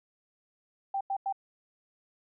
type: tone bursts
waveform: sine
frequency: 784 Hz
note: G5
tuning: in tune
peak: -28 dBFS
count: 3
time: 0.94-1.326 s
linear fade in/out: 5 ms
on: 68 ms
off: 91 ms
effects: none